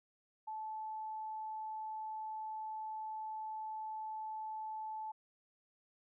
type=tone; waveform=sine; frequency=870 Hz; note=A5; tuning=20 cents flat; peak=-40 dBFS; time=0.47-5.12 s; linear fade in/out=10 ms; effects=none